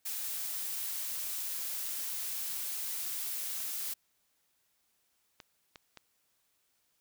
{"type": "noise", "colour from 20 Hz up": "blue", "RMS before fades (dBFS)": -37, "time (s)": [0.05, 3.94], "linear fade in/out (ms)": 10}
{"type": "clicks", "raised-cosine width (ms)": 0.2, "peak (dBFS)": -30, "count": 4, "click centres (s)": [3.605, 5.402, 5.758, 5.973]}
{"effects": ["white hiss -75 dBFS RMS until 7 s"]}